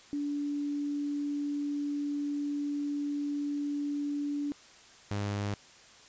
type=tone pair in turn; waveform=sine / sawtooth; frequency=289.1 / 102 Hz; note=D4 / G#2; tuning=-27 / -31 cents; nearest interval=octave + tritone; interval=1804 cents; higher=first; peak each=-30 / -27 dBFS; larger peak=second; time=0.13-4.52 / 5.11-5.54 s; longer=first; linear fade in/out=0 ms; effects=white hiss -55 dBFS RMS until 6.08 s + resampled to 16000 Hz

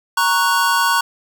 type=chord; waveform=square; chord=F# major; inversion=first; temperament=equal; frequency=932.3 / 1108.7 / 1480 Hz; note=A#5 / C#6 / F#6; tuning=0 / 0 / 0 cents; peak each=-19 dBFS; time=0.17-1.01 s; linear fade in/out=5 ms; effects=none

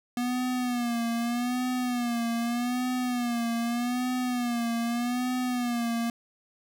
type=tone with vibrato; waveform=square; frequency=242 Hz; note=B3; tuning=35 cents flat; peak=-27 dBFS; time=0.17-6.1 s; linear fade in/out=2 ms; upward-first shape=sine; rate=0.82 Hz; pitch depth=72 cents each way; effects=none

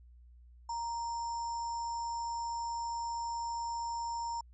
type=tone with sample-and-hold; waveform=sine; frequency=932.3 Hz; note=A#5; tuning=in tune; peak=-34 dBFS; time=0.69-4.41 s; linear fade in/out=5 ms; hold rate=6300 Hz; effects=added 60 Hz sine -54 dBFS peak until 4.53 s + resampled to 22050 Hz

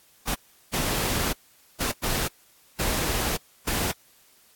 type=noise bursts at uneven times; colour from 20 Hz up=pink; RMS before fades=-26 dBFS; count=6; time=0.27-0.35 / 0.73-1.33 / 1.8-1.92 / 2.03-2.28 / 2.79-3.37 / 3.67-3.92 s; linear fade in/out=10 ms; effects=white hiss -58 dBFS RMS until 4.55 s + AAC 64 kbps

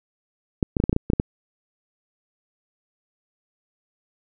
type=clicks; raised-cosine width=3 ms; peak=-6 dBFS; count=10; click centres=0.628 / 0.768 / 0.801 / 0.839 / 0.895 / 0.929 / 0.964 / 1.101 / 1.134 / 1.199 s; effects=none

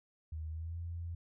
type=tone with pitch glide; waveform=sine; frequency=78.8 to 84.94 Hz; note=D#2 to F2; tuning=+23 to -48 cents; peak=-38 dBFS; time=0.32-1.15 s; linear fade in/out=5 ms; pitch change=+129 cents; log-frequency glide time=0.5-0.78 s; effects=none

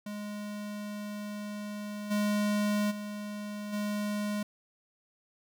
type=tone with level steps; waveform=square; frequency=207.7 Hz; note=G#3; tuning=in tune; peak=-37 / -27 / -37 / -31 dBFS; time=0.06-4.43 s; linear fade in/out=5 ms; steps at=2.1 / 2.9 / 3.72 s; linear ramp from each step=20 ms; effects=none

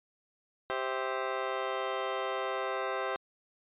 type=chord; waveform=20% pulse; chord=C major; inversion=second; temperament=just; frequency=392.4 / 523.3 / 654.1 Hz; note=G4 / C5 / E5; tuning=+2 / 0 / -14 cents; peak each=-31 / -30 / -32 dBFS; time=0.7-3.16 s; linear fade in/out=0 ms; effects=resampled to 8000 Hz

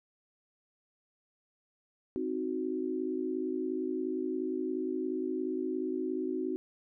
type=chord; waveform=sine; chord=C diminished; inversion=none; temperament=equal with one note detuned; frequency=261.6 / 312.9 / 370 Hz; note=C4 / Eb4 / Gb4; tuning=0 / +10 / 0 cents; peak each=-36 / -36 / -34 dBFS; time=2.16-6.56 s; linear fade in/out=0 ms; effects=none

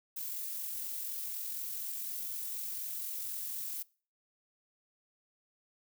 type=noise with amplitude modulation; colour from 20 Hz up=violet; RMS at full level=-38 dBFS; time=0.16-3.83 s; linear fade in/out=10 ms; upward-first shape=sine; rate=44.1 Hz; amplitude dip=25%; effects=noise-tail reverb RT60 0.4 s tail -23 dB re dry

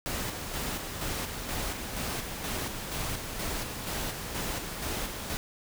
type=noise with tremolo; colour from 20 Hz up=pink; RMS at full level=-33 dBFS; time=0.06-5.37 s; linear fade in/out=0 ms; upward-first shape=square; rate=2.1 Hz; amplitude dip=40%; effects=none

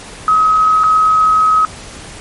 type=tone with dropouts; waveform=sine; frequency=1272 Hz; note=D#6; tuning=38 cents sharp; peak=-7 dBFS; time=0.28-1.65 s; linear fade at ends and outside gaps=1 ms; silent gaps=0.836-0.84 s; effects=pink hiss -32 dBFS RMS until 2.2 s + MP3 48 kbps

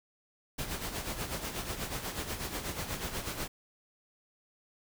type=noise with tremolo; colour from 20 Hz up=pink; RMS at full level=-35 dBFS; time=0.58-3.48 s; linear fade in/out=10 ms; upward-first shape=sine; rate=8.2 Hz; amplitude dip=60%; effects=none

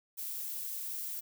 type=noise; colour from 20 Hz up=violet; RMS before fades=-39 dBFS; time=0.17-1.21 s; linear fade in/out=20 ms; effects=none

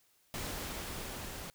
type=noise with level ramp; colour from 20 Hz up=pink; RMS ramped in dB=-39 to -44 dBFS; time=0.34-1.5 s; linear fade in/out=0 ms; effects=white hiss -70 dBFS RMS until 1.54 s

